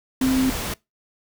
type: tone in noise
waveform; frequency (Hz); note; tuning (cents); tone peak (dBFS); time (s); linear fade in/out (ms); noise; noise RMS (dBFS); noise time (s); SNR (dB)
sine; 260.8; C4; -5; -17; 0.21-0.5; 5; pink; -28; 0.21-0.74; +8
effects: noise-tail reverb RT60 0.2 s tail -23 dB re dry